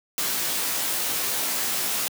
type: noise with comb filter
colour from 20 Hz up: white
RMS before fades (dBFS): -26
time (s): 0.18-2.08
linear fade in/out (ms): 0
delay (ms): 17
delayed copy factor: +0.75
effects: high-pass 150 Hz 12 dB/octave